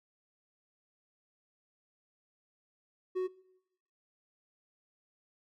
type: tone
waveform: triangle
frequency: 370 Hz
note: F#4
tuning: in tune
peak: -28 dBFS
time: 3.15-3.28 s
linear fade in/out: 20 ms
effects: noise-tail reverb RT60 0.9 s tail -21 dB re dry